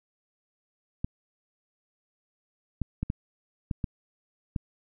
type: clicks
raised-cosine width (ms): 5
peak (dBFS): -16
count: 7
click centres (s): 1.045 / 2.817 / 3.03 / 3.101 / 3.712 / 3.842 / 4.562
effects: none